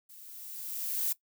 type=noise with level ramp; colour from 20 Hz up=violet; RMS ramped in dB=-52 to -29 dBFS; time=0.09-1.13 s; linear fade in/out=10 ms; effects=noise-tail reverb RT60 0.1 s tail -18 dB re dry